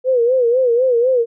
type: tone with vibrato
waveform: sine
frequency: 492.8 Hz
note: B4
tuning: 4 cents flat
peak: -11 dBFS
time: 0.04-1.26 s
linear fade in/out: 50 ms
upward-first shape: sine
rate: 4 Hz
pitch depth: 110 cents each way
effects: none